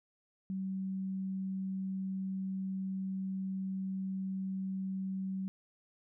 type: tone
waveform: sine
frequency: 190.7 Hz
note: G3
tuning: 47 cents flat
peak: -34 dBFS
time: 0.5-5.48 s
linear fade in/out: 0 ms
effects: none